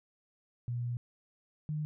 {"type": "tone pair in turn", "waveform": "sine", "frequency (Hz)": [120.7, 152.07], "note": ["B2", "D#3"], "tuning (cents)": [-39, -39], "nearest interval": "major third", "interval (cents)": 400, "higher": "second", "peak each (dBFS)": [-32, -32], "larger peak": "neither", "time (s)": [[0.68, 0.97], [1.69, 1.85]], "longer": "first", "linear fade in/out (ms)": 0, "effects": []}